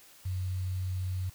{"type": "tone with quantisation", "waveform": "sine", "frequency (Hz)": 92.5, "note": "F#2", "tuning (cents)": 0, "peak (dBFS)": -30, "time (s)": [0.25, 1.3], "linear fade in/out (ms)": 10, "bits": 9, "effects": ["white hiss -56 dBFS RMS until 1.34 s"]}